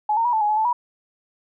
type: tone with pitch steps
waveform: sine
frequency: 847 / 916 / 967 / 877 / 835 / 853 / 875 / 968 Hz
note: G#5 / A#5 / B5 / A5 / G#5 / G#5 / A5 / B5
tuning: +34 / -31 / -37 / -6 / +9 / +46 / -10 / -35 cents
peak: -17 dBFS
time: 0.09-0.73 s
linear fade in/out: 5 ms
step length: 80 ms
effects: none